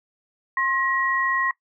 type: tone pair together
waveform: sine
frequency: 1065.4 / 1900 Hz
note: C6 / A#6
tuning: +31 / +33 cents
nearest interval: minor seventh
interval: 1002 cents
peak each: -23 / -23 dBFS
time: 0.57-1.51 s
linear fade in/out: 2 ms
effects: noise-tail reverb RT60 0.1 s tail -21 dB re dry